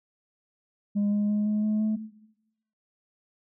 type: tone with pitch steps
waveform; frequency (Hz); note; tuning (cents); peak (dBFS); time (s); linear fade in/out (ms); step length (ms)
sine; 204.5 / 206.8 / 209 / 211.3 / 213.7 / 216; G#3 / G#3 / G#3 / G#3 / G#3 / A3; -26 / -7 / +11 / +30 / +50 / -32; -20; 0.95-1.97; 20; 170
effects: noise-tail reverb RT60 0.9 s tail -17 dB re dry + tanh soft clip ceiling -21 dBFS